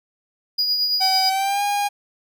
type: tone with tremolo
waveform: triangle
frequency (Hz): 4900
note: D#8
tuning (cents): -27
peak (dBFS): -15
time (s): 0.58-1.3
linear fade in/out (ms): 10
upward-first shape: triangle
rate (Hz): 9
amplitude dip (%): 45
type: tone with pitch glide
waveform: 45% pulse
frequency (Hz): 760 to 814.5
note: F#5 to G#5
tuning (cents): +46 to -34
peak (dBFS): -19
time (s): 1-1.89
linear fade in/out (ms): 20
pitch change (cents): +120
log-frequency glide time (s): 1.28-1.63
effects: none